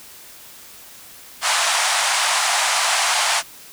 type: band-pass noise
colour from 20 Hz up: pink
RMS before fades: -19 dBFS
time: 1.41-3.43 s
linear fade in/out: 50 ms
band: 680 to 10000 Hz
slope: 48 dB/octave
effects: white hiss -42 dBFS RMS until 3.72 s